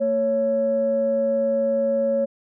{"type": "tone pair together", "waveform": "sine", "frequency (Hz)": [227.1, 554.4], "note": ["A#3", "C#5"], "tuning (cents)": [-45, 0], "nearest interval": "octave + minor third", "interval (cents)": 1545, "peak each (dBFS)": [-26, -18], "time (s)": [0, 2.26], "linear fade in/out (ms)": 20, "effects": ["tanh soft clip ceiling -12 dBFS"]}